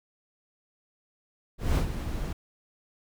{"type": "noise with ADSR envelope", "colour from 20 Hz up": "brown", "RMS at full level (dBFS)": -22, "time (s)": [1.58, 2.33], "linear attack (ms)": 180, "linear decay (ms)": 100, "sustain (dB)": -10, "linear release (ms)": 6, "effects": []}